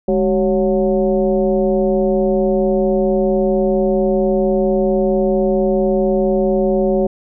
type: tone with frequency modulation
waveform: sine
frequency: 380.2 Hz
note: F#4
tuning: 47 cents sharp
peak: -12 dBFS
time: 0.08-7.07 s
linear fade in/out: 5 ms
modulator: 174 Hz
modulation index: 1.3
effects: none